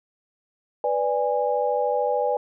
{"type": "chord", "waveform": "sine", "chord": "G# diminished", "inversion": "first", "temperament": "equal with one note detuned", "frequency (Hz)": [493.9, 587.3, 822], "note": ["B4", "D5", "G#5"], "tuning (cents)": [0, 0, -18], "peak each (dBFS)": [-24, -25, -25], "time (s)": [0.84, 2.37], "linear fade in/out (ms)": 2, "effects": []}